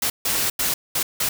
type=noise bursts at uneven times; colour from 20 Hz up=white; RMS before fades=-22 dBFS; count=5; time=0.02-0.1 / 0.25-0.5 / 0.59-0.74 / 0.95-1.03 / 1.2-1.29 s; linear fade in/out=5 ms; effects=none